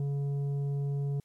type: tone with tanh clipping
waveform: sine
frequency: 141.1 Hz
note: C#3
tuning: 31 cents sharp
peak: -30 dBFS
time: 0-1.2 s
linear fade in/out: 2 ms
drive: 7 dB
effects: white hiss -73 dBFS RMS until 1.24 s + low-pass 12000 Hz 12 dB/octave